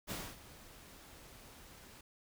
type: noise with ADSR envelope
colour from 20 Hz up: pink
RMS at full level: -40 dBFS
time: 0.07-2.01 s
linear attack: 37 ms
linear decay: 250 ms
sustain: -16 dB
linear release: 4 ms
effects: none